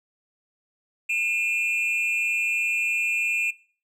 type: tone pair together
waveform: triangle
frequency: 2433 / 2656 Hz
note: D#7 / E7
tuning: -39 / +12 cents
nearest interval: major second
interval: 151 cents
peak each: -22 / -23 dBFS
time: 1.09-3.51 s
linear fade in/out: 10 ms
effects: noise-tail reverb RT60 0.4 s tail -20 dB re dry + tanh soft clip ceiling -16 dBFS